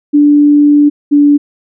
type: tone pair in turn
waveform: sine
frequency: 292.4 / 289.9 Hz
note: D4 / D4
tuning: -7 / -22 cents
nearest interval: unison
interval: 15 cents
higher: first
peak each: -3 dBFS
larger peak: neither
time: 0.13-0.9 / 1.11-1.38 s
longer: first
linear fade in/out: 20 ms
effects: none